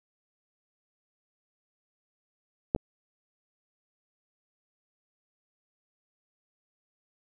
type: clicks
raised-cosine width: 2 ms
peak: -10 / -23 dBFS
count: 2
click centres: 2.749 / 2.762 s
effects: none